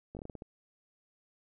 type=slowing click train; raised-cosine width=2 ms; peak=-30 dBFS; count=8; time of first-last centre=0.15-0.421 s; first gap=18 ms; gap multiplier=1.25; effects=none